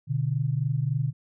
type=tone pair together; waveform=sine; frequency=123.47 / 146.99 Hz; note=B2 / D3; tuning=0 / +2 cents; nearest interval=minor third; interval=302 cents; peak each=-26 dBFS; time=0.07-1.13 s; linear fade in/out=50 ms; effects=none